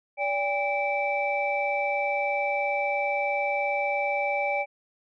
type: tone cluster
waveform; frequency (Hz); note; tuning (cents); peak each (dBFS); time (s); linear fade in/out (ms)
sine; 576 / 805 / 2321; D5 / G5 / D7; -34 / +46 / -21; -28; 0.17-4.66; 50
effects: tanh soft clip ceiling -14 dBFS